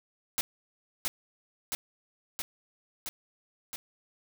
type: noise with echo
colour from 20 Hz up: white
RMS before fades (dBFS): -29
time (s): 0.38-0.41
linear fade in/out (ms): 0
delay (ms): 670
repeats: 5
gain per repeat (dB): -2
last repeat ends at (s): 3.76
effects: none